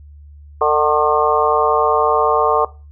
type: harmonic tone with a mistuned harmonic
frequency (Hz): 150.3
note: D3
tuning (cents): +40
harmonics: 3 / 4 / 5 / 6 / 7 / 8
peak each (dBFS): -16 / -20 / -19 / -22 / -17 / -21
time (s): 0.61-2.65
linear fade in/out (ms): 5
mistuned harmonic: 7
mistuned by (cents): +32
effects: noise-tail reverb RT60 0.3 s tail -18 dB re dry + added 73 Hz sine -37 dBFS peak until 2.91 s